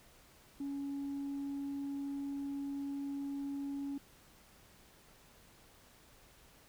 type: tone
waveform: sine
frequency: 279.8 Hz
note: C#4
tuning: 16 cents sharp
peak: -35 dBFS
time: 0.6-3.98 s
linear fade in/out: 5 ms
effects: tanh soft clip ceiling -35 dBFS + pink hiss -62 dBFS RMS until 6.68 s